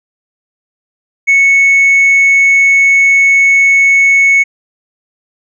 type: tone with tanh clipping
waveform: sine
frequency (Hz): 2209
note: C#7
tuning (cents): -7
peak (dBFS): -5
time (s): 1.27-4.44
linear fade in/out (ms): 20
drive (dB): 1
effects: none